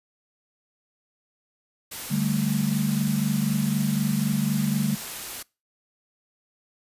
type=noise; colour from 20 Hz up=white; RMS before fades=-35 dBFS; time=1.91-5.43 s; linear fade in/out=10 ms
type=chord; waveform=sine; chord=D suspended fourth; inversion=none; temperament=equal; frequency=146.83 / 196 / 220 Hz; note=D3 / G3 / A3; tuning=0 / 0 / 0 cents; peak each=-26 dBFS; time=2.1-4.96 s; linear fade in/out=20 ms
effects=noise-tail reverb RT60 0.3 s tail -25 dB re dry + resampled to 32000 Hz